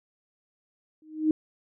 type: tone with exponential growth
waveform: sine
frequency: 311.1 Hz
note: D#4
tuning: in tune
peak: -16 dBFS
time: 1.02-1.31 s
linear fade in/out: 2 ms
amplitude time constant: 63 ms
effects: none